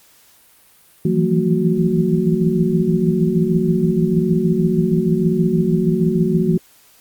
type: tone cluster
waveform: sine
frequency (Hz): 163.1 / 169.5 / 184.2 / 225.9 / 369.1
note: E3 / E3 / F#3 / A3 / F#4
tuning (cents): -18 / +49 / -7 / +46 / -4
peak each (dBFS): -20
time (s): 1.05-6.58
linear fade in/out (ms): 5
effects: white hiss -51 dBFS RMS until 7 s + Opus 48 kbps